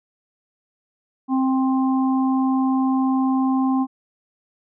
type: harmonic tone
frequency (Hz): 263.1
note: C4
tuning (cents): +10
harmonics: 1 / 3 / 4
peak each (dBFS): -17 / -27 / -29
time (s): 1.28-3.87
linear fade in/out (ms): 50
effects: none